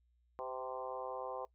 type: harmonic tone with a mistuned harmonic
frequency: 130 Hz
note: C3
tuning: 11 cents flat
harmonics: 3 / 4 / 5 / 6 / 7 / 8 / 9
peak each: -50 / -44 / -48 / -46 / -49 / -47 / -57 dBFS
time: 0.39-1.45 s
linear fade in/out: 0 ms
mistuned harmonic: 4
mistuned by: -20 cents
effects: noise-tail reverb RT60 0.1 s tail -20 dB re dry + added 60 Hz sine -70 dBFS peak until 1.54 s